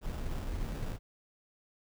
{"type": "noise with sample-and-hold", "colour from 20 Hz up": "brown", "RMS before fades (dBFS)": -36, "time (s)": [0.01, 0.99], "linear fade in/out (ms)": 50, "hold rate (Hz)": 2100, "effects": []}